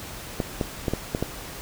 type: clicks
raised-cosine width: 2 ms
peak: -10 dBFS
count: 6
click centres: 0.402 / 0.612 / 0.882 / 0.936 / 1.149 / 1.226 s
effects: pink hiss -38 dBFS RMS until 1.61 s